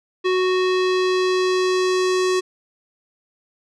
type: tone with low-pass filter sweep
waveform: square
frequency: 369.6 Hz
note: F#4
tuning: 2 cents flat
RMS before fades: -19 dBFS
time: 0.24-2.41 s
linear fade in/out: 20 ms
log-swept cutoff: 3500 to 6800 Hz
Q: 1.4
effects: none